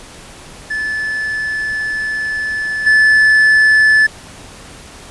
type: tone with level steps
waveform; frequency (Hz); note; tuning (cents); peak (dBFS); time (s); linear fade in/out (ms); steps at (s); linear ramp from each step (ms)
triangle; 1738; A6; -22; -15 / -5; 0.7-4.07; 10; 2.86; 10
effects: pink hiss -36 dBFS RMS until 5.1 s + resampled to 24000 Hz